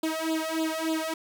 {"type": "tone with flanger", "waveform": "sawtooth", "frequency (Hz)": 320, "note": "D#4", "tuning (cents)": 49, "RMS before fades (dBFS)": -29, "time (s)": [0.03, 1.14], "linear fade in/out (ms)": 5, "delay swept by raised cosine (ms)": [0.25, 1.55], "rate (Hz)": 3.4, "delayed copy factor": 1, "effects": ["9-bit"]}